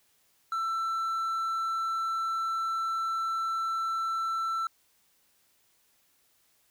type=tone; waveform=triangle; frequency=1335 Hz; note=E6; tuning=22 cents sharp; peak=-26 dBFS; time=0.52-4.67 s; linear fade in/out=2 ms; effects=white hiss -68 dBFS RMS until 6.7 s